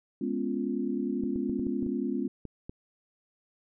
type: chord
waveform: sine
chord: C# dominant seventh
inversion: second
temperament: equal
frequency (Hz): 207.7 / 246.9 / 277.2 / 349.2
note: G#3 / B3 / C#4 / E#4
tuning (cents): 0 / 0 / 0 / 0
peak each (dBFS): -34 / -32 / -33 / -35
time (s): 0.21-2.28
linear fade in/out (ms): 5
type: clicks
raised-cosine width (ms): 3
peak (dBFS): -26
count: 9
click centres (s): 1.237 / 1.359 / 1.496 / 1.595 / 1.668 / 1.827 / 1.865 / 2.453 / 2.695
effects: none